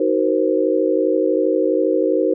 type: chord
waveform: sine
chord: C half-diminished seventh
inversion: first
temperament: just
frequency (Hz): 314 / 376.7 / 470.9 / 523.3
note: Eb4 / Gb4 / Bb4 / C5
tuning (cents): +16 / +31 / +18 / 0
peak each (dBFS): -20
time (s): 0-2.34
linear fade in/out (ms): 5
effects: none